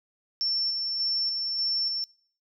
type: tone with tremolo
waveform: sine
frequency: 5410 Hz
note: E8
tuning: 44 cents sharp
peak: -24 dBFS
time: 0.41-2.04 s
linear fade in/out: 0 ms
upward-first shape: square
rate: 1.7 Hz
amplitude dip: 30%
effects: noise-tail reverb RT60 0.5 s tail -24 dB re dry